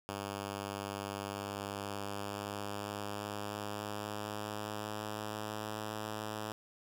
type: tone with pitch glide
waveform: 5% pulse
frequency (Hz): 100 to 107.18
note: G2 to A2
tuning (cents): +35 to -45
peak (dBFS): -27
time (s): 0.09-6.52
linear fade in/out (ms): 0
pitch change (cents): +120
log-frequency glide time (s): 1.3-5.76
effects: none